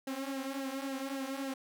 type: tone with flanger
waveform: sawtooth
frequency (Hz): 270.2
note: C#4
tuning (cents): -44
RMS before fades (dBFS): -38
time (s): 0.07-1.54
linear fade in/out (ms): 5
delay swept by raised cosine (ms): 0.83 to 4.93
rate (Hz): 3.6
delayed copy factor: -0.7
effects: none